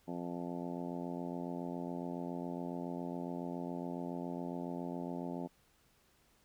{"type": "harmonic tone", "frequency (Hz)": 87.2, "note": "F2", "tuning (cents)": -2, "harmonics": [2, 3, 4, 5, 6, 7, 8, 9, 10], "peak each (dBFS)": [-43, -42, -46, -50, -52, -49, -51, -55, -51], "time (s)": [0.07, 5.48], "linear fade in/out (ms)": 20, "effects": ["pink hiss -70 dBFS RMS until 6.44 s"]}